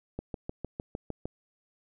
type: click train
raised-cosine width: 2 ms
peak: -21 dBFS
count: 8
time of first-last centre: 0.19-1.255 s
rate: 6.57 Hz
effects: none